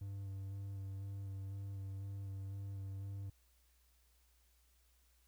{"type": "tone with vibrato", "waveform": "triangle", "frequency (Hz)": 98, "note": "G2", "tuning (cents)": 0, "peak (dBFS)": -40, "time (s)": [0.01, 3.3], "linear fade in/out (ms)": 5, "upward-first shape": "square", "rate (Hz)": 2, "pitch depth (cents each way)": 15, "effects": ["added 60 Hz sine -70 dBFS peak until 5.27 s", "white hiss -75 dBFS RMS until 5.27 s"]}